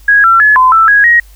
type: tone with pitch steps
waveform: sine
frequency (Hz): 1655 / 1351 / 1706 / 1024 / 1326 / 1658 / 1887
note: G#6 / E6 / G#6 / C6 / E6 / G#6 / A#6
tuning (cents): -6 / +42 / +46 / -38 / +10 / -3 / +21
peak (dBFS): -3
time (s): 0.08-1.2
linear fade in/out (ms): 5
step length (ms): 160
effects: added 50 Hz sine -35 dBFS peak until 1.35 s + white hiss -46 dBFS RMS until 1.35 s

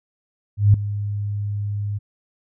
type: tone with ADSR envelope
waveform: sine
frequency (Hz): 102.6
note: G#2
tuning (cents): -21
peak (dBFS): -7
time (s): 0.57-1.99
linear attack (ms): 170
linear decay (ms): 3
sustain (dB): -15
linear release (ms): 20
effects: none

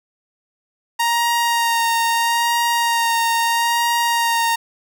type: tone with vibrato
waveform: sawtooth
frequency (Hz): 932.3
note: A#5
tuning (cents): 0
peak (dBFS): -12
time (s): 0.99-4.56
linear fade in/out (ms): 10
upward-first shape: sine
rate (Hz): 0.77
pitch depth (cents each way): 17
effects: none

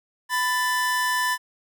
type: tone pair together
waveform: 45% pulse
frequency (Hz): 997.5 / 1760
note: B5 / A6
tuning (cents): +17 / 0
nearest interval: minor seventh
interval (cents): 983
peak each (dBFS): -24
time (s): 0.29-1.38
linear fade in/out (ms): 50
effects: none

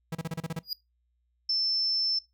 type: tone bursts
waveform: 45% pulse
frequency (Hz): 162.8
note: E3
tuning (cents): -21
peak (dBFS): -30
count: 8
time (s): 0.12-0.592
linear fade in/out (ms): 5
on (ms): 31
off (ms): 32
type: tone with exponential growth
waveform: square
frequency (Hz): 4878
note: D#8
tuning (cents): -35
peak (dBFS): -26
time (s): 0.63-0.73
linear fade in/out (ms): 2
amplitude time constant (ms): 20
type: tone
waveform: sine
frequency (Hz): 5310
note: E8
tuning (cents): +12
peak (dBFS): -24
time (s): 1.49-2.19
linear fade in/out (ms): 5
effects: noise-tail reverb RT60 0.2 s tail -21 dB re dry + added 60 Hz sine -70 dBFS peak until 2.33 s

